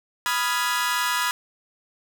sawtooth chord, F half-diminished seventh, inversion second, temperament equal with one note detuned, 987.8 / 1244.5 / 1396.9 / 1673.7 Hz, Cb6 / Eb6 / F6 / Ab6, 0 / 0 / 0 / +13 cents, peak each -22 / -25 / -26 / -24 dBFS, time 0.26-1.31 s, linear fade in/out 0 ms, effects none

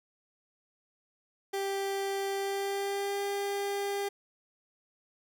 30% pulse tone with pitch glide, 393 to 401 Hz, G4 to G4, +4 to +39 cents, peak -28 dBFS, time 1.53-4.09 s, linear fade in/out 10 ms, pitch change +35 cents, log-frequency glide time 2.31-3.24 s, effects none

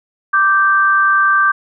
sine tone pair together, 1174.7 / 1564.8 Hz, D6 / G6, 0 / -4 cents, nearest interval perfect fourth, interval 496 cents, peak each -12 dBFS, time 0.33-1.52 s, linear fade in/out 10 ms, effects none

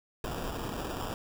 pink noise with sample-and-hold, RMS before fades -36 dBFS, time 0.24-1.14 s, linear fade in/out 2 ms, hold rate 2100 Hz, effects none

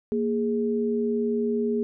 sine tone pair together, 233.1 / 415.3 Hz, A#3 / G#4, 0 / 0 cents, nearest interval minor seventh, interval 1000 cents, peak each -25 dBFS, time 0.12-1.83 s, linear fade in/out 0 ms, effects none

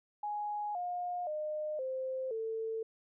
sine tone with pitch steps, 833 / 712.7 / 609.8 / 521.7 / 446.4 Hz, G#5 / F5 / D#5 / C5 / A4, +5 / +35 / -35 / -5 / +25 cents, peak -34 dBFS, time 0.23-2.83 s, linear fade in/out 5 ms, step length 520 ms, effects none

